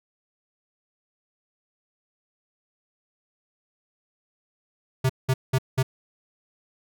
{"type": "tone bursts", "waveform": "square", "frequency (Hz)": 130.81, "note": "C3", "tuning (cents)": 0, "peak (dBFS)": -19, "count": 4, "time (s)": [5.04, 5.83], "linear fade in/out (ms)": 10, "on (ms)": 55, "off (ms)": 190, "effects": []}